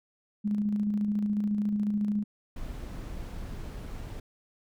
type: tone with tremolo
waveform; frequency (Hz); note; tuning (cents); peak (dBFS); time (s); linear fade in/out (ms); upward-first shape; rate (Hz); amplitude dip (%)
sine; 207.7; G#3; 0; -24; 0.44-2.24; 20; square; 14; 30
type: noise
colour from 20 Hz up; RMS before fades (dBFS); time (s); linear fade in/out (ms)
brown; -38; 2.56-4.2; 5
effects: none